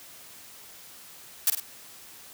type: noise with echo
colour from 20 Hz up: blue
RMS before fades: -21 dBFS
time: 1.47-1.5 s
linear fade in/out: 2 ms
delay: 50 ms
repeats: 2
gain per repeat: -6 dB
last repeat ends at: 1.6 s
effects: white hiss -48 dBFS RMS until 2.33 s + high-pass 60 Hz 12 dB/octave